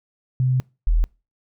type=tone pair in turn; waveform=sine; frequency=128.6 / 40.67 Hz; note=C3 / E1; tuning=-30 / -23 cents; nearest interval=octave + minor sixth; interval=1993 cents; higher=first; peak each=-16 / -14 dBFS; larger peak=second; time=0.4-0.6 / 0.87-1.04 s; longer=first; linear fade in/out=0 ms; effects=noise-tail reverb RT60 0.3 s tail -26 dB re dry